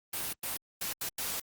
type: noise bursts at uneven times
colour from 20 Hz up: white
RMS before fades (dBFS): -35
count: 5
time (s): 0.13-0.33 / 0.43-0.57 / 0.81-0.93 / 1.01-1.09 / 1.18-1.4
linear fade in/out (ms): 5
effects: Opus 32 kbps